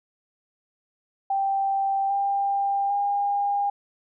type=tone with pitch steps; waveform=sine; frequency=784 / 795.9 / 807.9 Hz; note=G5 / G5 / G#5; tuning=0 / +26 / -48 cents; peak=-21 dBFS; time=1.3-3.7 s; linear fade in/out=5 ms; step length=800 ms; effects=none